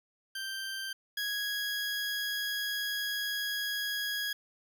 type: tone pair in turn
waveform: 20% pulse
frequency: 1568 / 1658.3 Hz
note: G6 / G#6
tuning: 0 / -3 cents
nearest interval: minor second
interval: 97 cents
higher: second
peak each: -31 / -27 dBFS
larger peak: second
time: 0.35-0.93 / 1.17-4.33 s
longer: second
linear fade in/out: 5 ms
effects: none